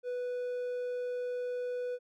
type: tone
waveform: triangle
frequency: 493.9 Hz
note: B4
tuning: in tune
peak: -31 dBFS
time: 0.03-1.99 s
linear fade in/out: 50 ms
effects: none